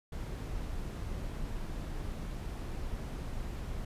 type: noise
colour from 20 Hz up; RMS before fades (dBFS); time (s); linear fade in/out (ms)
brown; -38; 0.12-3.85; 5
effects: resampled to 32000 Hz